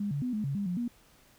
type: tone with pitch steps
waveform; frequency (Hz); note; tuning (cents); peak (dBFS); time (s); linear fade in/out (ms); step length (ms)
sine; 203.8 / 142.6 / 249.8 / 212.8 / 138.8 / 201.5 / 177.8 / 239.1; G#3 / C#3 / B3 / G#3 / C#3 / G3 / F3 / A#3; -32 / +49 / +20 / +42 / +3 / +48 / +31 / +44; -29; 0-0.88; 5; 110
effects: pink hiss -61 dBFS RMS until 1.38 s